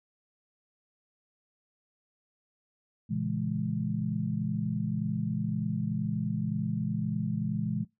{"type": "chord", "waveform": "sine", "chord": "A# half-diminished seventh", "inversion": "none", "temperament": "just", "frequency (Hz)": [116.54, 139.85, 167.82, 209.8], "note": ["A#2", "C#3", "E3", "G#3"], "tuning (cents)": [0, 16, 31, 18], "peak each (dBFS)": [-35, -36, -33, -32], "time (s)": [3.09, 7.85], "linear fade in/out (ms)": 20, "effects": ["noise-tail reverb RT60 0.2 s tail -22 dB re dry"]}